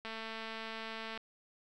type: click train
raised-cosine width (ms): 0.3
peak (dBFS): -27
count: 252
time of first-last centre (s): 0.05-1.176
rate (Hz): 223
effects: none